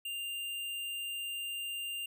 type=tone; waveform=square; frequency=2794 Hz; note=F7; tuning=in tune; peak=-37 dBFS; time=0.05-2.06 s; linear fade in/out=5 ms; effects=none